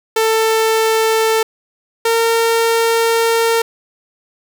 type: tone pair in turn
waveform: sawtooth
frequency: 444.3 / 457.8 Hz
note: A4 / A#4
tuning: +17 / -31 cents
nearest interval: minor second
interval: 52 cents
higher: second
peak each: -8 dBFS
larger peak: neither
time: 0.16-1.43 / 2.05-3.62 s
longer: second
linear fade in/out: 5 ms
effects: none